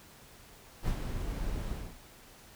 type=noise with ADSR envelope; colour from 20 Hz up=brown; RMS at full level=-29 dBFS; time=0.82-1.99 s; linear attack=53 ms; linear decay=82 ms; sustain=-6 dB; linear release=290 ms; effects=pink hiss -55 dBFS RMS until 2.55 s